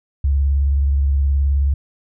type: tone with vibrato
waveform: sine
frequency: 69.6 Hz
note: C#2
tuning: 8 cents sharp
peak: -13 dBFS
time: 0.24-1.74 s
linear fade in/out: 5 ms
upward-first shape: triangle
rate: 19 Hz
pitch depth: 88 cents each way
effects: none